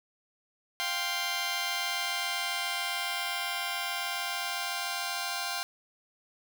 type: chord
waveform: 10% pulse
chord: F suspended second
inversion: none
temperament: just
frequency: 698.5 / 785.8 / 1047.7 Hz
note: F5 / G5 / C6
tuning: 0 / +4 / +2 cents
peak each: -27 dBFS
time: 0.8-5.63 s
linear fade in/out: 0 ms
effects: 9-bit